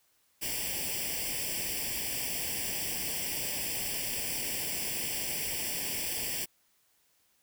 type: noise with comb filter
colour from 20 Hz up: white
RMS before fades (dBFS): -34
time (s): 0.41-6.46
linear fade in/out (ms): 20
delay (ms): 0.38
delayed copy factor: +0.95
effects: white hiss -70 dBFS RMS until 7.42 s